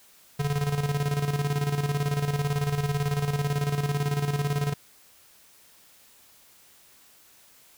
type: tone with tremolo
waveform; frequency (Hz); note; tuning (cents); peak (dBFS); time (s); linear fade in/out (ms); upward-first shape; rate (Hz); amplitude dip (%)
square; 143.8; D3; -36; -23; 0.39-4.74; 10; square; 18; 60
effects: white hiss -56 dBFS RMS until 7.77 s